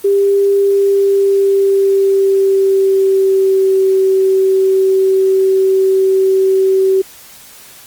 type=tone with pitch glide; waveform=sine; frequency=398.2 to 382.4 Hz; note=G4 to G4; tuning=+27 to -43 cents; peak=-8 dBFS; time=0.04-7.02 s; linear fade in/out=10 ms; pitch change=-70 cents; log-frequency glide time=0.52-3.93 s; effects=white hiss -38 dBFS RMS until 7.86 s + Opus 24 kbps